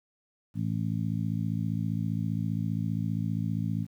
harmonic tone, 55.1 Hz, A1, 3 cents sharp, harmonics 2 / 3 / 4 / 5, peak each -31 / -31 / -34 / -39 dBFS, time 0.54-3.87 s, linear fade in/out 50 ms, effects 10-bit

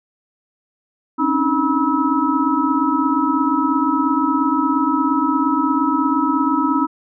sine tone cluster, 267.1 / 284.1 / 312.8 / 969 / 1296 Hz, C4 / C#4 / D#4 / B5 / E6, +36 / +43 / +9 / -33 / -30 cents, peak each -21 dBFS, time 1.18-6.87 s, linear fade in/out 20 ms, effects none

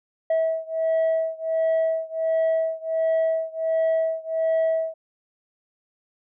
sine beating tone pair, 647 / 648.4 Hz, E5 / E5, -32 / -29 cents, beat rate 1.4 Hz, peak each -21 / -22 dBFS, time 0.3-4.94 s, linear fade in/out 5 ms, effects tanh soft clip ceiling -17 dBFS

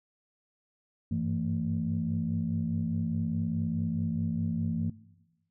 sine tone cluster, 96 / 100.8 / 166.1 / 225.5 Hz, G2 / G2 / E3 / A3, -36 / +49 / +13 / +43 cents, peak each -35 / -37 / -31 / -30 dBFS, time 1.11-4.9 s, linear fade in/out 5 ms, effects noise-tail reverb RT60 1.0 s tail -19 dB re dry + tanh soft clip ceiling -19 dBFS

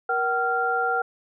sine tone cluster, 473.5 / 761 / 1389 Hz, A#4 / F#5 / F6, +27 / +48 / -10 cents, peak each -28 / -25 / -24 dBFS, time 0.09-1.02 s, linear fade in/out 5 ms, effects none

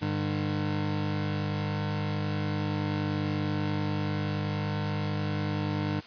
25% pulse tone pair together, 100.7 / 150.88 Hz, G2 / D3, +47 / +47 cents, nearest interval perfect fifth, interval 700 cents, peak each -27 dBFS, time 0.01-6.01 s, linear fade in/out 20 ms, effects white hiss -48 dBFS RMS until 6.06 s + resampled to 11025 Hz

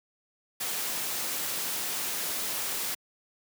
white noise, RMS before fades -32 dBFS, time 0.6-2.95 s, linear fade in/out 10 ms, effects high-pass 150 Hz 12 dB/octave

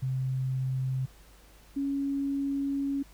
sine tone pair in turn, 130.81 / 277.9 Hz, C3 / C#4, 0 / +4 cents, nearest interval octave + minor second, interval 1304 cents, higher second, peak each -27 dBFS, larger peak neither, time 0.02-1.06 / 1.76-3.03 s, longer second, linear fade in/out 10 ms, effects added 50 Hz sine -54 dBFS peak until 3.13 s + pink hiss -58 dBFS RMS until 3.13 s

